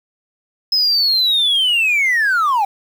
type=linear sweep; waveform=triangle; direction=down; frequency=5150 to 772 Hz; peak=-10 dBFS; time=0.72-2.65 s; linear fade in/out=5 ms; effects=tanh soft clip ceiling -8 dBFS + 7-bit